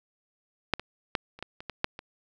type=clicks; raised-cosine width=0.3 ms; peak=-7 / -21 / -9 / -30 / -19 / -25 / -19 / -8 / -23 dBFS; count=9; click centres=0.737 / 0.796 / 1.152 / 1.39 / 1.426 / 1.605 / 1.697 / 1.844 / 1.991 s; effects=none